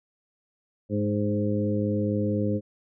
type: harmonic tone with a mistuned harmonic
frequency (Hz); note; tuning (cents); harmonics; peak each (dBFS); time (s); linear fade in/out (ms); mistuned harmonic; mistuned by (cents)
104.1; G#2; +5; 1 / 2 / 3 / 4 / 5; -28 / -27 / -30 / -33 / -31; 0.89-2.61; 50; 3; -18
effects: none